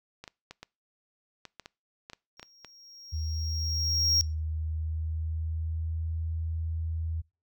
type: clicks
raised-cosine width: 0.2 ms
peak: -25 dBFS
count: 12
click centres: 0.24 / 0.278 / 0.51 / 0.63 / 1.453 / 1.597 / 1.659 / 2.099 / 2.133 / 2.396 / 2.429 / 2.647 s
type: tone with exponential growth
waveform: triangle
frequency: 5588 Hz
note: F8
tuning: in tune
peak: -19 dBFS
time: 2.37-4.21 s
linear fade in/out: 0 ms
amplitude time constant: 400 ms
type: tone with pitch glide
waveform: sine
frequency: 77.78 to 81.08 Hz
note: D#2 to E2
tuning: 0 to -28 cents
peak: -29 dBFS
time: 3.12-7.22 s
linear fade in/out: 20 ms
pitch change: +72 cents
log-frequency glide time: 3.94-6.14 s
effects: noise-tail reverb RT60 0.3 s tail -25 dB re dry